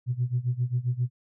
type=tone with tremolo; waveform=sine; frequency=123.47 Hz; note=B2; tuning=in tune; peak=-20 dBFS; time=0.06-1.1 s; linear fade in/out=50 ms; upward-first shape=sine; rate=7.5 Hz; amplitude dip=90%; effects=tanh soft clip ceiling -17 dBFS